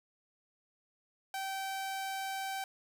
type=tone; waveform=sawtooth; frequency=774 Hz; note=G5; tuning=22 cents flat; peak=-32 dBFS; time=1.34-2.64 s; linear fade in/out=2 ms; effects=12-bit